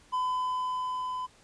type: tone with level ramp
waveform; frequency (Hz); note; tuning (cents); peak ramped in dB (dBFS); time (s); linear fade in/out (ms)
triangle; 1010; B5; +39; -24 to -30; 0.12-1.27; 20
effects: pink hiss -59 dBFS RMS until 1.43 s + resampled to 22050 Hz

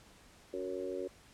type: harmonic tone with a mistuned harmonic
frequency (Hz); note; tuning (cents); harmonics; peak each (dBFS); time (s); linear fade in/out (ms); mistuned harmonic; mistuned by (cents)
92.5; F#2; 0; 3 / 4 / 5 / 6; -45 / -39 / -42 / -42; 0.53-1.08; 10; 3; +27
effects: pink hiss -60 dBFS RMS until 1.33 s + low-pass 10000 Hz 12 dB/octave

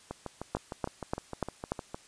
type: two click trains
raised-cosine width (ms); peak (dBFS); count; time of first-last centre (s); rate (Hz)
1; -22 / -15; 13 / 5; 0.11-1.945 / 0.55-1.72; 6.54 / 3.42
effects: white hiss -57 dBFS RMS until 2.07 s + resampled to 22050 Hz

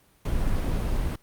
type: noise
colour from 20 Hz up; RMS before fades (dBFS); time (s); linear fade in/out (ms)
brown; -25; 0.25-1.16; 5
effects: pink hiss -61 dBFS RMS until 1.22 s + Opus 32 kbps

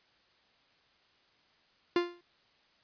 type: tone with exponential decay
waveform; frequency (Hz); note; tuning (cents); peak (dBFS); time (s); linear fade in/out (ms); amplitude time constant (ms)
45% pulse; 349.2; F4; 0; -22; 1.96-2.21; 2; 53
effects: white hiss -67 dBFS RMS until 2.83 s + resampled to 11025 Hz

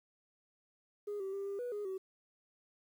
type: tone with pitch steps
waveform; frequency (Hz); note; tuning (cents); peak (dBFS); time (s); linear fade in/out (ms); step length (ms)
sine; 412.5 / 386.1 / 395.8 / 398.3 / 488.7 / 413.9 / 380.2; G#4 / G4 / G4 / G4 / B4 / G#4 / F#4; -12 / -26 / +17 / +28 / -18 / -6 / +47; -35; 1.07-1.98; 10; 130
effects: tanh soft clip ceiling -35 dBFS + 11-bit

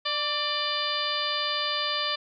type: harmonic tone with a mistuned harmonic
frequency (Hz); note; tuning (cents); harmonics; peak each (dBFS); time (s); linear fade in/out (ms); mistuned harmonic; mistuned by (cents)
594; D5; +20; 1 / 2 / 3 / 4 / 5 / 6 / 7 / 8; -36 / -32 / -35 / -37 / -33 / -32 / -36 / -33; 0.05-2.16; 10; 2; -37
effects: none

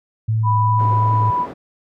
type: tone with vibrato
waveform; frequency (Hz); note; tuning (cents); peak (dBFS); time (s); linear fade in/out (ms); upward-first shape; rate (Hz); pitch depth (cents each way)
sine; 110; A2; 0; -15; 0.28-1.31; 10; sine; 2.7; 13
type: tone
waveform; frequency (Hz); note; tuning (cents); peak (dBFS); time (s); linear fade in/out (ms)
sine; 987.8; B5; 0; -16; 0.43-1.47; 50
type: band-pass noise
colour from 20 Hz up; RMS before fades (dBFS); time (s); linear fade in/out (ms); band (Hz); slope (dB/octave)
white; -33; 0.78-1.54; 20; 110 to 580; 12
effects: none

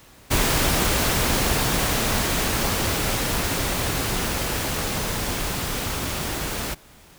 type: noise with level ramp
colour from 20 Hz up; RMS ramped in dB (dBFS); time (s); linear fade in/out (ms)
pink; -20 to -28; 0.3-6.75; 20
effects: pink hiss -50 dBFS RMS until 7.18 s

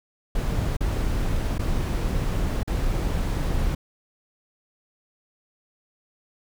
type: noise with dropouts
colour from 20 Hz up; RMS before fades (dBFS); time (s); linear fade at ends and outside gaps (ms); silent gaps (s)
brown; -24; 0.35-3.75; 5; 0.768-0.806 / 1.582-1.592 / 2.632-2.675
effects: none

